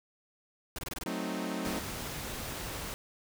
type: noise bursts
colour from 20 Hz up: pink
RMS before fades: -38 dBFS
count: 6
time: 0.76-1.036 s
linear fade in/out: 2 ms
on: 26 ms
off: 24 ms
type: chord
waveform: sawtooth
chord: F# diminished seventh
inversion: none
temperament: equal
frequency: 185 / 220 / 261.6 / 311.1 Hz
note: F#3 / A3 / C4 / Eb4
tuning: 0 / 0 / 0 / 0 cents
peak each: -35 dBFS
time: 1.06-1.79 s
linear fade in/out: 2 ms
type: noise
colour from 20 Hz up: pink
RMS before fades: -39 dBFS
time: 1.65-2.94 s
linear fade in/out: 0 ms
effects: none